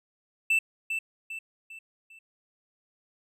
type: tone with echo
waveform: triangle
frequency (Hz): 2658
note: E7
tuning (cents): +14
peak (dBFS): -19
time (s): 0.5-0.59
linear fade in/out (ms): 5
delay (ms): 400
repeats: 4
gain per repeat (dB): -7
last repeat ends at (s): 2.19
effects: none